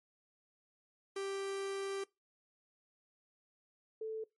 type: tone pair in turn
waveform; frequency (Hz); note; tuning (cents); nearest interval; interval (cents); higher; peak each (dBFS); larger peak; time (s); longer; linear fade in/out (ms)
45% pulse / sine; 392 / 440; G4 / A4; 0 / 0; major second; 200; second; -37 / -37; neither; 1.16-2.04 / 4.01-4.24; first; 5
effects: noise-tail reverb RT60 0.2 s tail -22 dB re dry + MP3 48 kbps